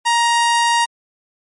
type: tone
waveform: sawtooth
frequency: 939 Hz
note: A#5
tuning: 12 cents sharp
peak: -9 dBFS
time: 0.05-0.86 s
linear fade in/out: 20 ms
effects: MP3 48 kbps